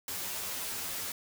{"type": "noise with comb filter", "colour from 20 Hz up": "white", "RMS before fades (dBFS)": -37, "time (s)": [0.08, 1.12], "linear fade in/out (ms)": 2, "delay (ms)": 11, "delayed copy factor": 0.75, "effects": []}